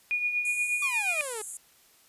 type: tone with tremolo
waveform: sine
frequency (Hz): 2446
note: D#7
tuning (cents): -30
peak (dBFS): -23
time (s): 0.11-1.21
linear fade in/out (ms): 0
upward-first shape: triangle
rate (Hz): 8.4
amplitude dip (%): 60
type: band-pass noise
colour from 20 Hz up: white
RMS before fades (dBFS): -40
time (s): 0.45-1.57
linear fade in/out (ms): 2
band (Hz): 6900 to 11000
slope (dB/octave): 96
type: exponential sweep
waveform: sawtooth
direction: down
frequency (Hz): 1174.7 to 412.7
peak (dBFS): -31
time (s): 0.82-1.42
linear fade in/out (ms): 5
effects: white hiss -60 dBFS RMS until 2.08 s + resampled to 32000 Hz